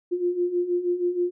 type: beating tone pair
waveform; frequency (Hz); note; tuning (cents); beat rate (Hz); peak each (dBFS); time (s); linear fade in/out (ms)
sine; 349.2 / 355.5; F4 / F4; 0 / +31; 6.3; -28 / -23; 0.11-1.31; 20
effects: none